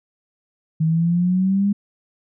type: exponential sweep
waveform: sine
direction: up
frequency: 157.2 to 204.7 Hz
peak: -15 dBFS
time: 0.8-1.73 s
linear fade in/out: 10 ms
effects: none